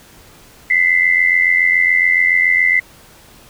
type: tone pair together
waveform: sine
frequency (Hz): 1996.9 / 2084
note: B6 / C7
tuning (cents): +19 / -7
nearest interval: minor second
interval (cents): 74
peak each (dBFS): -13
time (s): 0.7-2.8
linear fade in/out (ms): 5
effects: pink hiss -44 dBFS RMS until 3.49 s